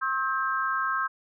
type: tone cluster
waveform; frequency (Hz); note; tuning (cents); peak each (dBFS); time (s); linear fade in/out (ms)
sine; 1073 / 1290 / 1584; C6 / E6 / G6; +43 / -38 / +18; -29; 0.01-1.08; 20
effects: none